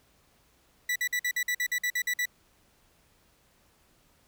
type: tone bursts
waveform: 40% pulse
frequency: 1964 Hz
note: B6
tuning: 10 cents flat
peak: -25 dBFS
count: 12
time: 0.89-2.256 s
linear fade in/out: 5 ms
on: 68 ms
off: 50 ms
effects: pink hiss -65 dBFS RMS until 4.27 s